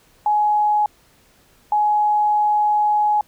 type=tone pair in turn; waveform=sine; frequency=840 / 840 Hz; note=G#5 / G#5; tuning=+19 / +19 cents; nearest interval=unison; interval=0 cents; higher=neither; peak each=-14 dBFS; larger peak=neither; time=0.26-0.86 / 1.72-3.21 s; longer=second; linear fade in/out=2 ms; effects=pink hiss -55 dBFS RMS until 3.27 s